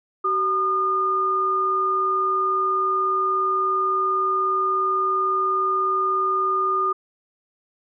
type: tone pair together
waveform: sine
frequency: 380.7 / 1217.1 Hz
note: F#4 / D#6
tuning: +49 / -39 cents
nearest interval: octave + minor sixth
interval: 2012 cents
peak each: -27 / -19 dBFS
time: 0.24-6.93 s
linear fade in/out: 10 ms
effects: none